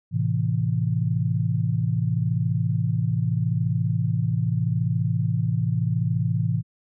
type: chord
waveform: sine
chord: A minor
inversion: none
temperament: equal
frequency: 110 / 130.81 / 164.81 Hz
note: A2 / C3 / E3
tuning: 0 / 0 / 0 cents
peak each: -24 / -25 / -25 dBFS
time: 0.11-6.63 s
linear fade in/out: 50 ms
effects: none